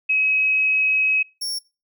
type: tone pair in turn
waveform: sine / sawtooth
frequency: 2551 / 5487 Hz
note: D#7 / F8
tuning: +43 / -31 cents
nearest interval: octave + minor second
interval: 1326 cents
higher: second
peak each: -16 / -22 dBFS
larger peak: first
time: 0.09-1.23 / 1.41-1.59 s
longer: first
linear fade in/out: 10 ms
effects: noise-tail reverb RT60 0.3 s tail -24 dB re dry